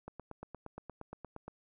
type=click train; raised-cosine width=1 ms; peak=-30 dBFS; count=13; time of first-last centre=0.08-1.48 s; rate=8.57 Hz; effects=none